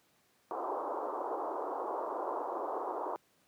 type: band-pass noise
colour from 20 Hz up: white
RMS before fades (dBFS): -37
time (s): 0.51-3.16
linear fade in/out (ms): 0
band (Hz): 320 to 1100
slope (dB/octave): 48
effects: pink hiss -70 dBFS RMS until 3.47 s + high-pass 150 Hz 12 dB/octave